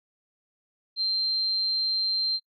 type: tone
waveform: sine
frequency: 4149 Hz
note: C8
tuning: 15 cents flat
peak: -23 dBFS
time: 0.96-2.4 s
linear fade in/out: 50 ms
effects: noise-tail reverb RT60 0.1 s tail -25 dB re dry